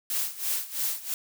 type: noise with tremolo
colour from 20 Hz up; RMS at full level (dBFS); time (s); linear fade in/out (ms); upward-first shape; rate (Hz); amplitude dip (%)
blue; -27; 0.1-1.14; 0; sine; 3; 85
effects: none